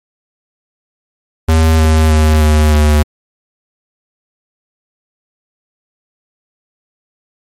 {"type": "tone with pitch steps", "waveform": "square", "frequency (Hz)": [80.1, 78.86, 77.64, 76.44, 75.26], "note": ["E2", "D#2", "D#2", "D#2", "D2"], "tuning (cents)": [-49, 24, -3, -30, 43], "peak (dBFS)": -7, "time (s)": [1.48, 3.03], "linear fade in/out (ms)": 10, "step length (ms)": 310, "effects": ["MP3 64 kbps"]}